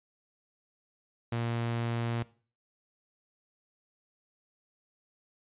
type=tone; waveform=sawtooth; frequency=117.1 Hz; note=A#2; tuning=8 cents sharp; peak=-26 dBFS; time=1.32-2.23 s; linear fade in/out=5 ms; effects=noise-tail reverb RT60 0.4 s tail -19 dB re dry + resampled to 8000 Hz